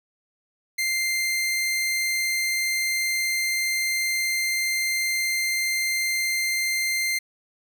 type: tone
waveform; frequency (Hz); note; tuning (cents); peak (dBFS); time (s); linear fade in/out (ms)
sawtooth; 2093; C7; 0; -19; 0.78-7.19; 10
effects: none